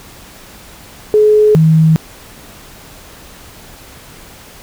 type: tone pair in turn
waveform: sine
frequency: 424.8 / 159.12 Hz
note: G#4 / D#3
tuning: +39 / +39 cents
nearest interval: octave + perfect fourth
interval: 1700 cents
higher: first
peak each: -5 dBFS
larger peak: neither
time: 1.14-1.55 / 1.55-1.96 s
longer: neither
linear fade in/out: 0 ms
effects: pink hiss -37 dBFS RMS until 4.62 s